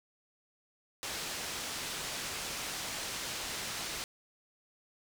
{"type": "low-pass noise", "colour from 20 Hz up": "white", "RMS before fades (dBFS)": -39, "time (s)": [1.03, 4.04], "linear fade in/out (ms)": 0, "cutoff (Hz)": 6800, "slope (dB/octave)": 12, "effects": []}